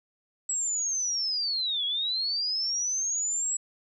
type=linear two-way sweep; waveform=sine; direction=down then up; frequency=7790 to 3290 to 7790 Hz; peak=-26 dBFS; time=0.49-3.57 s; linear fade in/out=5 ms; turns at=1.85 s; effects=none